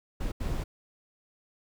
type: noise bursts at uneven times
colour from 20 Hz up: brown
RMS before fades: -31 dBFS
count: 2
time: 0.2-0.32 / 0.4-0.64 s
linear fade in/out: 10 ms
effects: none